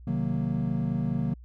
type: chord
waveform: triangle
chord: C half-diminished seventh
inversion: none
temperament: equal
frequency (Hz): 130.81 / 155.56 / 185 / 233.1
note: C3 / Eb3 / Gb3 / Bb3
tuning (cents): 0 / 0 / 0 / 0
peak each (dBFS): -29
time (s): 0.07-1.34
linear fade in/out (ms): 5
effects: added 60 Hz sine -44 dBFS peak until 1.44 s